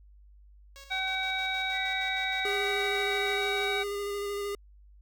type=tone with tremolo; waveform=5% pulse; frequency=551 Hz; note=C#5; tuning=11 cents flat; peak=-35 dBFS; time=0.76-3.68 s; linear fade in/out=0 ms; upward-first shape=square; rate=6.4 Hz; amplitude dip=50%
type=harmonic tone; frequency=760 Hz; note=F#5; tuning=46 cents sharp; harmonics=1 / 2 / 3 / 5; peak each=-35 / -36 / -32 / -34 dBFS; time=0.9-3.84 s; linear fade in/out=20 ms
type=tone with pitch glide; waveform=sine; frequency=1975.5 to 1992.7 Hz; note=B6 to B6; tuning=0 to +15 cents; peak=-37 dBFS; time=1.71-3.41 s; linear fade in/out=50 ms; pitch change=+15 cents; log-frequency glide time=1.91-3.16 s
type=tone with vibrato; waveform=square; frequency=405.7 Hz; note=G#4; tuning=41 cents flat; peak=-32 dBFS; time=2.45-4.55 s; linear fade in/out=2 ms; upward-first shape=square; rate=13 Hz; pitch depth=13 cents each way
effects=added 50 Hz sine -52 dBFS peak until 5.01 s